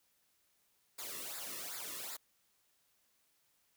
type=noise with flanger; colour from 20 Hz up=white; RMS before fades=-44 dBFS; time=0.98-2.17 s; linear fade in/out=10 ms; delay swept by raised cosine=0.33 to 1.33 ms; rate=2.6 Hz; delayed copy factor=-0.8; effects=white hiss -75 dBFS RMS until 3.76 s